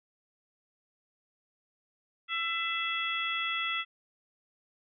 harmonic tone with a mistuned harmonic, 670 Hz, E5, 28 cents sharp, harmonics 2 / 3 / 4 / 5, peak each -35 / -35 / -35 / -35 dBFS, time 2.28-3.85 s, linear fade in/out 50 ms, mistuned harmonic 4, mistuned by -25 cents, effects none

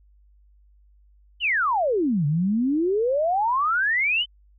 sine exponential two-way sweep, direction down then up, 3106 to 140.6 to 3106 Hz, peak -19 dBFS, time 1.4-4.26 s, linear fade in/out 50 ms, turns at 2.26 s, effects added 50 Hz sine -53 dBFS peak until 4.58 s

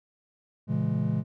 triangle chord, A# half-diminished seventh, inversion none, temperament just, 116.54 / 139.85 / 167.82 / 209.8 Hz, A#2 / C#3 / E3 / G#3, 0 / +16 / +31 / +18 cents, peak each -28 dBFS, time 0.67-1.24 s, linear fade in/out 50 ms, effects none

